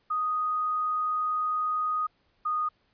sine tone pair in turn, 1244.5 / 1234.5 Hz, D#6 / D#6, 0 / -14 cents, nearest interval unison, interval 14 cents, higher first, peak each -25 dBFS, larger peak neither, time 0.1-2.07 / 2.45-2.69 s, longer first, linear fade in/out 10 ms, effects pink hiss -69 dBFS RMS until 2.93 s + resampled to 11025 Hz

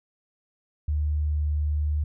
sine tone, 74.9 Hz, D2, 35 cents sharp, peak -22 dBFS, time 0.88-2.04 s, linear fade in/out 5 ms, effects none

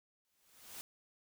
white noise with exponential growth, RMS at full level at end -45 dBFS, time 0.25-0.81 s, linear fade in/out 0 ms, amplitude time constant 120 ms, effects none

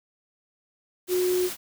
sine tone in noise, 363.5 Hz, F#4, 31 cents flat, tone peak -21 dBFS, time 1.08-1.5 s, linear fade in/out 50 ms, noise white, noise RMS -34 dBFS, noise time 1.07-1.57 s, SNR +10 dB, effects none

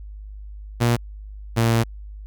sawtooth tone pair in turn, 118.9 / 115.05 Hz, A#2 / A#2, +35 / -22 cents, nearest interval minor second, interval 57 cents, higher first, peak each -12 dBFS, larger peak neither, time 0.8-0.97 / 1.56-1.84 s, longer second, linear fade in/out 20 ms, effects added 51 Hz sine -34 dBFS peak until 2.26 s

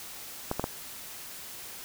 clicks, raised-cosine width 1 ms, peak -14 dBFS, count 3, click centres 0.514 / 0.596 / 0.641 s, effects white hiss -43 dBFS RMS until 1.84 s

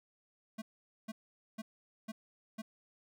square tone bursts, 220 Hz, A3, in tune, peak -40 dBFS, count 5, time 0.58-2.62 s, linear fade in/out 10 ms, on 40 ms, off 460 ms, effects none

